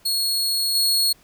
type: tone with level steps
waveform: sawtooth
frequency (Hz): 4327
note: C#8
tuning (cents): -43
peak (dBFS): -17 / -14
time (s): 0.05-1.13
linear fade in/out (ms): 10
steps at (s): 0.75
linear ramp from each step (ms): 2
effects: pink hiss -55 dBFS RMS until 1.23 s